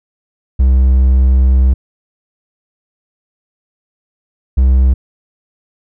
triangle tone pair in turn, 64.7 / 64.7 Hz, C2 / C2, -19 / -19 cents, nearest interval unison, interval 0 cents, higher neither, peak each -4 dBFS, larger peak neither, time 0.59-1.74 / 4.57-4.94 s, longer first, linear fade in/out 10 ms, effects none

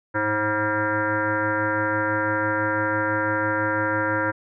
sine tone with frequency modulation, 960 Hz, B5, 49 cents flat, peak -20 dBFS, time 0.14-4.32 s, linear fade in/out 20 ms, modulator 214 Hz, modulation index 3.6, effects none

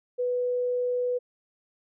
sine tone, 494 Hz, B4, in tune, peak -24 dBFS, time 0.18-1.19 s, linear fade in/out 20 ms, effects none

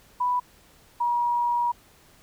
sine tone pair in turn, 987.8 / 957.5 Hz, B5 / A#5, 0 / +46 cents, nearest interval minor second, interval 54 cents, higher first, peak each -21 dBFS, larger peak neither, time 0.2-0.4 / 1-1.72 s, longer second, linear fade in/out 10 ms, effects pink hiss -56 dBFS RMS until 2.22 s

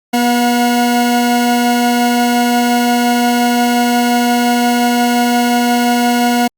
40% pulse tone pair together, 241.9 / 720 Hz, B3 / F#5, -36 / -47 cents, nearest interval octave + perfect fifth, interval 1889 cents, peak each -11 / -14 dBFS, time 0.13-6.48 s, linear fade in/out 10 ms, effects Opus 48 kbps

